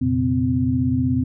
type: tone cluster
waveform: sine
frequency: 87.4 / 119.3 / 135.5 / 256.3 Hz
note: F2 / A#2 / C#3 / C4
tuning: +2 / +41 / -39 / -36 cents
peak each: -25 / -23 / -27 / -19 dBFS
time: 0.01-1.24 s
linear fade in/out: 10 ms
effects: none